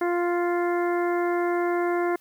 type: harmonic tone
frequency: 349.2 Hz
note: F4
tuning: in tune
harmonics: 1 / 2 / 3 / 4 / 5 / 6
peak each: -23 / -29 / -33 / -35 / -37 / -39 dBFS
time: 0.01-2.16 s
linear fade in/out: 5 ms
effects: white hiss -59 dBFS RMS until 2.2 s